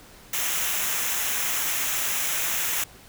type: noise with comb filter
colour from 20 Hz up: white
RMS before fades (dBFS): -26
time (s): 0.33-2.84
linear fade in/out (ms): 5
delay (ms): 0.22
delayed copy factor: -0.6
effects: pink hiss -49 dBFS RMS until 3.08 s